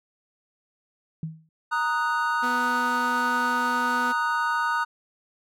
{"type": "tone with exponential decay", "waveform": "sine", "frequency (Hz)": 159.7, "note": "D#3", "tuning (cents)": 45, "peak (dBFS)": -25, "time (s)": [1.23, 1.49], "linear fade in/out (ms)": 2, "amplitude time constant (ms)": 56}
{"type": "chord", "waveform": "triangle", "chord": "D# minor", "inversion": "second", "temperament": "equal", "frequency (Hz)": [932.3, 1244.5, 1480], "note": ["A#5", "D#6", "F#6"], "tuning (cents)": [0, 0, 0], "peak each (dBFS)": -25, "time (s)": [1.71, 4.85], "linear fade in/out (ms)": 20}
{"type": "tone", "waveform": "sawtooth", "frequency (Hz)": 246.9, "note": "B3", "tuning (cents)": 0, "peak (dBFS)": -26, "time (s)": [2.42, 4.13], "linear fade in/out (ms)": 20}
{"effects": []}